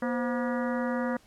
harmonic tone with a mistuned harmonic, 240.1 Hz, B3, 49 cents flat, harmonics 1 / 2 / 3 / 4 / 5 / 6 / 7 / 8, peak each -29 / -32 / -40 / -39 / -40 / -41 / -42 / -43 dBFS, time 0.02-1.17 s, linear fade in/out 5 ms, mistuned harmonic 2, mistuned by +130 cents, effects pink hiss -60 dBFS RMS until 1.26 s + low-pass 11000 Hz 12 dB/octave

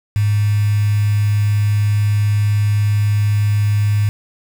sine tone with quantisation, 103.83 Hz, G#2, in tune, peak -12 dBFS, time 0.16-4.09 s, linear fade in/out 0 ms, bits 5, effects none

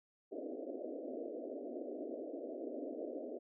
pink band-pass noise, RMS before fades -44 dBFS, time 0.31-3.39 s, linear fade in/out 20 ms, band 250 to 660 Hz, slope 96 dB/octave, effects none

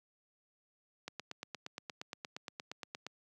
click train, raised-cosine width 0.2 ms, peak -24 dBFS, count 18, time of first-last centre 1.08-3.066 s, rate 8.56 Hz, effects high-pass 150 Hz 12 dB/octave

